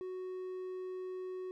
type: tone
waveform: triangle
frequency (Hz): 370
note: F#4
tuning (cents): 0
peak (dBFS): -37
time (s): 0.01-1.51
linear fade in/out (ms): 0
effects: none